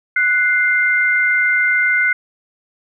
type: tone pair together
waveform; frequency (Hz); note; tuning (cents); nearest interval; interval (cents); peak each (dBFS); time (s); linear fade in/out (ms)
sine; 1480 / 2093; F#6 / C7; 0 / 0; tritone; 600; -15; 0.16-2.13; 5
effects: none